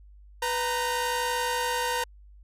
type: tone cluster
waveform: sawtooth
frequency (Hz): 494.9 / 929 / 1536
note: B4 / A#5 / G6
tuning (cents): +4 / -6 / -36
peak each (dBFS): -27 / -24 / -33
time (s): 0.42-2.04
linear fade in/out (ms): 5
effects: added 50 Hz sine -48 dBFS peak until 2.43 s + resampled to 32000 Hz